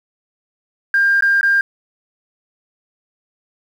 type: tone with dropouts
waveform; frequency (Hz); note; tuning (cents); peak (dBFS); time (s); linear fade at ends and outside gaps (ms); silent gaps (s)
sine; 1600; G6; +35; -10; 0.94-1.61; 2; 1.208-1.223 / 1.411-1.43
effects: tanh soft clip ceiling -6 dBFS + 7-bit